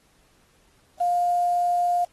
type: tone with quantisation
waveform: sine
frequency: 705 Hz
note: F5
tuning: 16 cents sharp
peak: -19 dBFS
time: 1-2.05 s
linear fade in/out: 10 ms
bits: 7
effects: pink hiss -62 dBFS RMS until 2.12 s + AAC 32 kbps